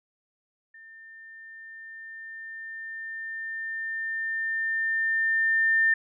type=tone with level ramp; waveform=sine; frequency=1800 Hz; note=A6; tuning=39 cents sharp; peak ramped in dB=-46 to -18 dBFS; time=0.74-5.94 s; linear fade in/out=5 ms; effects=none